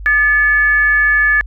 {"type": "tone with frequency modulation", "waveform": "sine", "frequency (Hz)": 1723, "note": "A6", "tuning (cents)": -37, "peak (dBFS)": -9, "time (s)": [0.06, 1.41], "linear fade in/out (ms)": 0, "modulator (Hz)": 513, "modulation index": 0.38, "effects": ["added 50 Hz sine -26 dBFS peak until 1.46 s"]}